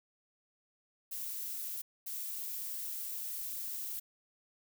violet noise bursts at uneven times, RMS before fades -40 dBFS, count 2, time 1.11-1.82 / 2.06-4 s, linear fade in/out 10 ms, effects none

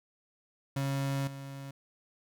35% pulse tone with level steps, 137.6 Hz, C#3, 12 cents flat, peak -28 / -39 dBFS, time 0.76-1.71 s, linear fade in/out 5 ms, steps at 1.27 s, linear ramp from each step 5 ms, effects none

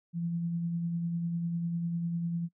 sine tone with tremolo, 169.7 Hz, F3, 49 cents flat, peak -28 dBFS, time 0.13-2.49 s, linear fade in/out 50 ms, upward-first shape sine, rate 10 Hz, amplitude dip 30%, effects noise-tail reverb RT60 0.1 s tail -24 dB re dry

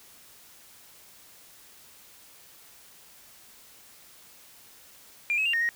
sine tone with pitch steps, 2395 / 2569 / 2785 / 1850 / 1876 Hz, D7 / E7 / F7 / A#6 / A#6, +33 / -45 / -5 / -14 / +11 cents, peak -22 dBFS, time 5.3-5.69 s, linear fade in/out 0 ms, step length 78 ms, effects tanh soft clip ceiling -19 dBFS + white hiss -53 dBFS RMS until 5.75 s

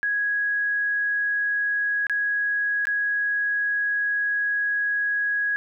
sine tone with dropouts, 1661.2 Hz, G#6, in tune, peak -21 dBFS, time 0.03-5.56 s, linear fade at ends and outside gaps 0 ms, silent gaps 2.068-2.097 / 2.854-2.87 s, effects none

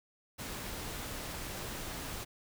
pink noise, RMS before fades -41 dBFS, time 0.38-2.25 s, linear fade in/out 20 ms, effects none

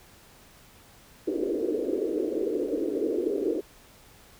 pink band-pass noise, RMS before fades -28 dBFS, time 1.27-3.61 s, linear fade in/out 10 ms, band 300 to 480 Hz, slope 48 dB/octave, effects pink hiss -54 dBFS RMS until 4.39 s

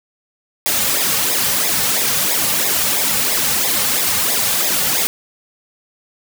white noise with flanger, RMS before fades -17 dBFS, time 0.66-5.07 s, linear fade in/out 0 ms, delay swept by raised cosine 0.67 to 3.07 ms, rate 3 Hz, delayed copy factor -0.8, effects none

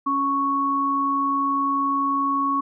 sine tone pair together, 277.2 / 1108.8 Hz, C#4 / C#6, 0 / 0 cents, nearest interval 2 octaves, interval 2400 cents, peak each -26 / -20 dBFS, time 0.06-2.61 s, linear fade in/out 10 ms, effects none

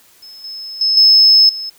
sine tone with level steps, 5200 Hz, E8, 24 cents flat, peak -34 / -26 / -11 / -4 / -22 dBFS, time 0.22-1.7 s, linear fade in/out 10 ms, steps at 0.44 / 0.81 / 0.97 / 1.49 s, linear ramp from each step 2 ms, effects tanh soft clip ceiling -1 dBFS + white hiss -49 dBFS RMS until 1.78 s

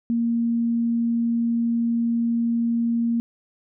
sine tone, 233.1 Hz, A#3, in tune, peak -19 dBFS, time 0.1-3.2 s, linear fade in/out 0 ms, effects none

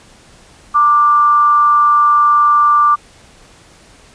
sine tone with amplitude modulation, 1180 Hz, D6, 8 cents sharp, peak -5 dBFS, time 0.74-2.96 s, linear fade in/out 20 ms, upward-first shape sine, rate 261 Hz, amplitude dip 40%, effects pink hiss -44 dBFS RMS until 4.14 s + resampled to 22050 Hz

